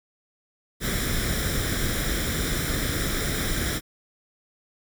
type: noise with comb filter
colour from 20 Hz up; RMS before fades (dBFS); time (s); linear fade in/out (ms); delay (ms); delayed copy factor
pink; -26; 0.8-3.81; 50; 0.55; +0.7
effects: none